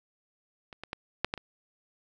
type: clicks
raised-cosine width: 0.3 ms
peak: -28 / -23 / -18 / -9 / -14 / -25 dBFS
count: 6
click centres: 0.728 / 0.836 / 0.931 / 1.246 / 1.339 / 1.377 s
effects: none